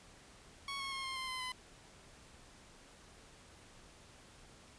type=tone with pitch steps; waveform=15% pulse; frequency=1108.7 / 1092.2 / 1075.9 / 1059.9 / 1044.1 / 1028.5 / 1013.2 Hz; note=C#6 / C#6 / C6 / C6 / C6 / C6 / B5; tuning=0 / -26 / +48 / +22 / -4 / -30 / +44 cents; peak=-33 dBFS; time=0.68-1.52 s; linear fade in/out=2 ms; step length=120 ms; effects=pink hiss -59 dBFS RMS until 4.78 s + resampled to 22050 Hz